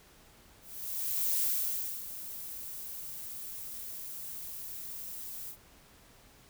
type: noise with ADSR envelope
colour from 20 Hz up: violet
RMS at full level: -29 dBFS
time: 0.61-5.57 s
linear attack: 770 ms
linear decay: 640 ms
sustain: -13 dB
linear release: 81 ms
effects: pink hiss -59 dBFS RMS until 6.49 s